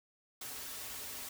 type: noise with comb filter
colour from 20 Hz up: white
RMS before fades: -44 dBFS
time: 0.41-1.29 s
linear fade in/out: 5 ms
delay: 5.8 ms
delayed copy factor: -0.85
effects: none